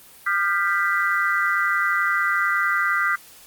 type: chord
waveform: sine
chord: G dominant seventh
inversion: second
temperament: equal with one note detuned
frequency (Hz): 1203.5 / 1396.9 / 1568 / 1975.5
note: D6 / F6 / G6 / B6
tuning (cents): +42 / 0 / 0 / 0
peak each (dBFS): -24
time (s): 0.26-3.16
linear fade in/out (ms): 10
effects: white hiss -47 dBFS RMS until 3.46 s + Opus 32 kbps